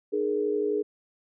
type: tone cluster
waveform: sine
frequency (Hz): 303.9 / 417.9 / 469.6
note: D#4 / G#4 / A#4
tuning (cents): -41 / +11 / +13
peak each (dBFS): -32 / -25 / -32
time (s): 0.12-0.83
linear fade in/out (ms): 20
effects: none